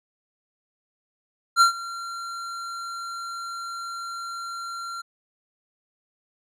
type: tone with ADSR envelope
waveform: square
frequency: 1373 Hz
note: F6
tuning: 30 cents flat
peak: -12 dBFS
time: 1.56-5.02 s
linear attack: 51 ms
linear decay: 110 ms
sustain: -20 dB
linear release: 14 ms
effects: low-pass 9000 Hz 12 dB/octave